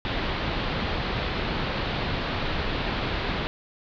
pink low-pass noise, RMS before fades -28 dBFS, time 0.05-3.47 s, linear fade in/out 0 ms, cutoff 4300 Hz, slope 48 dB/octave, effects none

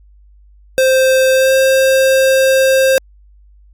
square tone with pitch glide, 523.3 to 530 Hz, C5 to C5, 0 to +22 cents, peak -9 dBFS, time 0.78-2.98 s, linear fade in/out 0 ms, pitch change +22 cents, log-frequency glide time 1.33-1.53 s, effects added 50 Hz sine -42 dBFS peak until 3.73 s + AAC 64 kbps

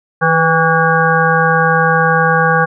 harmonic tone with a mistuned harmonic, 162 Hz, E3, 30 cents flat, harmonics 1 / 3 / 5 / 7 / 9 / 10, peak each -16 / -16 / -16 / -16 / -16 / -16 dBFS, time 0.21-2.66 s, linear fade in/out 20 ms, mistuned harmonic 3, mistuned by +32 cents, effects none

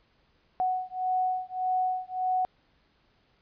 sine beating tone pair, 740 / 741.7 Hz, F#5 / F#5, 0 / +4 cents, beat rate 1.7 Hz, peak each -29 dBFS, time 0.6-2.45 s, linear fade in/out 0 ms, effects pink hiss -67 dBFS RMS until 3.41 s + resampled to 11025 Hz

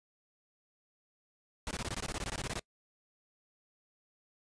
pink noise bursts, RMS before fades -37 dBFS, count 16, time 1.67-2.594 s, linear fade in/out 0 ms, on 39 ms, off 20 ms, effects noise-tail reverb RT60 0.1 s tail -25 dB re dry + resampled to 22050 Hz

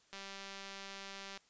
click train, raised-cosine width 0.2 ms, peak -30 dBFS, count 245, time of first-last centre 0.13-1.375 s, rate 196 Hz, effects white hiss -69 dBFS RMS until 1.49 s + resampled to 16000 Hz

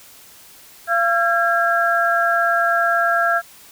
sine tone cluster, 684 / 1359 / 1630 Hz, F5 / F6 / G#6, -36 / -48 / -33 cents, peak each -19 dBFS, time 0.87-3.42 s, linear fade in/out 50 ms, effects white hiss -45 dBFS RMS until 3.71 s

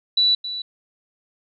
sine tone with echo, 3951 Hz, B7, in tune, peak -14 dBFS, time 0.17-0.35 s, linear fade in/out 5 ms, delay 270 ms, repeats 1, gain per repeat -12 dB, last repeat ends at 0.62 s, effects none

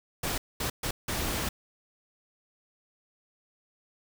pink noise bursts at uneven times, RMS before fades -31 dBFS, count 4, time 0.23-0.38 / 0.6-0.7 / 0.83-0.91 / 1.08-1.49 s, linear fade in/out 5 ms, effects none

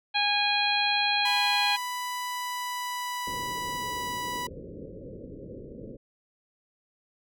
harmonic tone, 822 Hz, G#5, 18 cents flat, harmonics 1 / 2 / 3 / 4 / 5, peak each -28 / -32 / -28 / -30 / -29 dBFS, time 0.14-1.77 s, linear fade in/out 20 ms
sawtooth tone with pitch glide, 990 to 982.6 Hz, B5 to B5, +4 to -9 cents, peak -27 dBFS, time 1.25-4.47 s, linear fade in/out 5 ms, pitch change -13 cents, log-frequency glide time 2.19-4.12 s
white low-pass noise, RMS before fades -42 dBFS, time 3.27-5.97 s, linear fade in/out 5 ms, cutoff 550 Hz, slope 96 dB/octave
effects none

